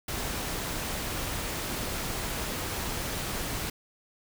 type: noise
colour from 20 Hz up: pink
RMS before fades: -33 dBFS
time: 0.08-3.7 s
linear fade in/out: 5 ms
effects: none